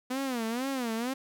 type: tone with vibrato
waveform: sawtooth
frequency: 246.9 Hz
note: B3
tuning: in tune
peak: -26 dBFS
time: 0.1-1.14 s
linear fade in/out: 10 ms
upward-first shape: sine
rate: 2.1 Hz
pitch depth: 180 cents each way
effects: none